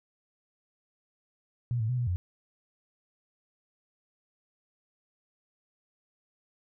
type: tone with pitch steps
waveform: sine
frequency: 120.8 / 110.2 / 125.6 / 121.6 / 89.4 Hz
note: B2 / A2 / B2 / B2 / F2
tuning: -38 / +3 / +30 / -26 / +41 cents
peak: -26 dBFS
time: 1.71-2.16 s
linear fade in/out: 0 ms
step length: 90 ms
effects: none